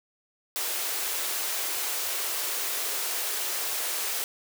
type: high-pass noise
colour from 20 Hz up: white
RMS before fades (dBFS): -30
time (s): 0.56-4.24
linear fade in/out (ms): 0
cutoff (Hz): 330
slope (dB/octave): 48
effects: none